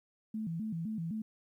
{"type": "tone with vibrato", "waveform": "sine", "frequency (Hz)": 190, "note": "F#3", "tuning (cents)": 46, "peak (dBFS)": -34, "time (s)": [0.34, 1.22], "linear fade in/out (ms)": 5, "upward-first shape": "square", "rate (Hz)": 3.9, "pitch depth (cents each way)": 240, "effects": ["12-bit"]}